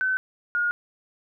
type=tone pair in turn; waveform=sine; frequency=1521 / 1431.1 Hz; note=F#6 / F6; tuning=+47 / +42 cents; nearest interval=minor second; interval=105 cents; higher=first; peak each=-21 dBFS; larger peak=neither; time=0.01-0.17 / 0.55-0.71 s; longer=neither; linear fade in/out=0 ms; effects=none